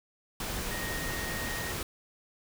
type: tone in noise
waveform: sine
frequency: 1864.7 Hz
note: A#6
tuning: in tune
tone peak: -38 dBFS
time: 0.71-1.72 s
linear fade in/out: 2 ms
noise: pink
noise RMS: -35 dBFS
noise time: 0.4-1.83 s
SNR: -6 dB
effects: none